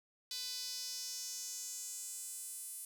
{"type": "tone with high-pass filter sweep", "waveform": "sawtooth", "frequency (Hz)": 500, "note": "B4", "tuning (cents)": 21, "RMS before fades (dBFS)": -44, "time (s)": [0.31, 2.85], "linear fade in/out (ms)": 2, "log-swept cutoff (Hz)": [4300, 9800], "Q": 3, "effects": []}